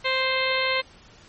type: harmonic tone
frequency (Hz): 523.3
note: C5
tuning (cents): 0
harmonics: 1 / 2 / 3 / 4 / 5 / 6 / 7 / 8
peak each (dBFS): -27 / -29 / -32 / -26 / -31 / -32 / -33 / -31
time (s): 0.04-0.82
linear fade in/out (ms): 20
effects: pink hiss -51 dBFS RMS until 1.28 s + MP3 32 kbps